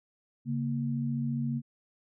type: tone pair together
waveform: sine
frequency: 138.59 / 233.1 Hz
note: C#3 / A#3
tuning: 0 / 0 cents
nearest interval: major sixth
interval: 900 cents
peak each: -31 / -31 dBFS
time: 0.45-1.62 s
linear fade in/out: 50 ms
effects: none